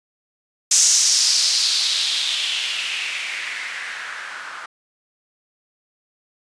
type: noise with low-pass filter sweep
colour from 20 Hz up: violet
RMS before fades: -21 dBFS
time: 0.71-4.66 s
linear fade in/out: 5 ms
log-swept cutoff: 6600 to 1300 Hz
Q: 3.3
effects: resampled to 22050 Hz